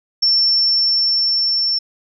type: tone with level ramp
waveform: sine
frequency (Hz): 5410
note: E8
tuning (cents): +44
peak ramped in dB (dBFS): -11 to -15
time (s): 0.22-1.79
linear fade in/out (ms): 10
effects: none